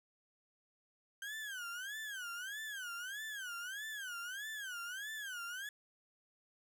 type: tone with vibrato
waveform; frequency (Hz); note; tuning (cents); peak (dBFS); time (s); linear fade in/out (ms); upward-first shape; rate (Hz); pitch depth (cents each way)
35% pulse; 1563; G6; -6; -40; 1.22-5.69; 2; sine; 1.6; 210
effects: none